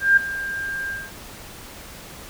sine tone with ADSR envelope, 1596 Hz, G6, 31 cents sharp, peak -9 dBFS, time 0-1.12 s, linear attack 170 ms, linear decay 7 ms, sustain -16 dB, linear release 220 ms, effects pink hiss -40 dBFS RMS until 2.29 s

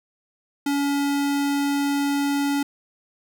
square tone, 283 Hz, C#4, 36 cents sharp, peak -21 dBFS, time 0.66-2.63 s, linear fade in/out 5 ms, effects none

